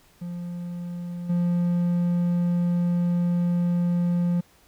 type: tone with level steps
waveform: triangle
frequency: 174.61 Hz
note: F3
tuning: in tune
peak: -28 / -18 dBFS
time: 0.21-4.41 s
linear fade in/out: 10 ms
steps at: 1.29 s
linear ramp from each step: 10 ms
effects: pink hiss -58 dBFS RMS until 4.67 s